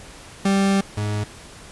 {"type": "tone pair in turn", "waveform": "40% pulse", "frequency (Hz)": [196, 104.55], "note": ["G3", "G#2"], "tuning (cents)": [0, 12], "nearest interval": "major seventh", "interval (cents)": 1088, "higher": "first", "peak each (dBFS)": [-15, -21], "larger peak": "first", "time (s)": [[0.45, 0.81], [0.97, 1.24]], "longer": "first", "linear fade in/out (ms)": 5, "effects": ["pink hiss -42 dBFS RMS until 1.71 s", "resampled to 24000 Hz"]}